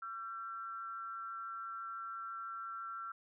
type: tone with amplitude modulation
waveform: sine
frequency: 1353 Hz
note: E6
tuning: 45 cents sharp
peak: -38 dBFS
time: 0.02-3.12 s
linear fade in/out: 5 ms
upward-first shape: sine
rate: 214 Hz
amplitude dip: 65%
effects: none